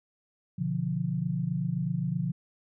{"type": "chord", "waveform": "sine", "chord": "B diminished", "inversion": "none", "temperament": "equal", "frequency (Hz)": [123.47, 146.83, 174.61], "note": ["B2", "D3", "F3"], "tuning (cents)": [0, 0, 0], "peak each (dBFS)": [-34, -31, -30], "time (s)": [0.58, 2.32], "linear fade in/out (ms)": 10, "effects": []}